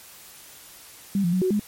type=tone with pitch steps; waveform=sine; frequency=198 / 172.8 / 184.9 / 372.3 / 208.2 Hz; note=G3 / F3 / F#3 / F#4 / G#3; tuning=+18 / -18 / -1 / +11 / +5 cents; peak=-19 dBFS; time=1.15-1.595 s; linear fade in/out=2 ms; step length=89 ms; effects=white hiss -46 dBFS RMS until 1.67 s + MP3 64 kbps